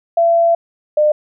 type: tone pair in turn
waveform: sine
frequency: 675 / 603.1 Hz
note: E5 / D5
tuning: +41 / +46 cents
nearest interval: major second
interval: 195 cents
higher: first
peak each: -9 dBFS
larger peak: neither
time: 0.17-0.55 / 0.97-1.12 s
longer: first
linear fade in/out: 5 ms
effects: none